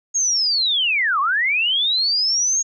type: linear two-way sweep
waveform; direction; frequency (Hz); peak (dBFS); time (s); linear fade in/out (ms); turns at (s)
sine; down then up; 6645 to 1060 to 6645; -16; 0.14-2.63; 20; 1.2
effects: none